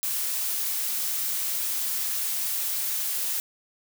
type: noise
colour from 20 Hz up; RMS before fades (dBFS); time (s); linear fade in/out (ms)
blue; -28; 0.03-3.4; 0
effects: none